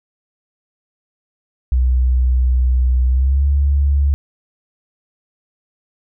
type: tone with pitch glide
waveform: sine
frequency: 62.9 to 70.6 Hz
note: B1 to C#2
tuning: +32 to +32 cents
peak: -11 dBFS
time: 1.72-4.14 s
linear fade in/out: 0 ms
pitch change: +200 cents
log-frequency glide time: 3.08-3.46 s
effects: none